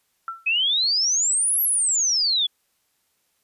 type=tone with exponential decay; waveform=sine; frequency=1344 Hz; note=E6; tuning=33 cents sharp; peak=-24 dBFS; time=0.28-0.49 s; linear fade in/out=1 ms; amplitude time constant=45 ms
type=exponential two-way sweep; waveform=sine; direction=up then down; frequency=2505 to 11840 to 3350 Hz; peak=-18 dBFS; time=0.46-2.47 s; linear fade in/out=10 ms; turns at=1.62 s
effects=white hiss -69 dBFS RMS until 3.43 s + resampled to 32000 Hz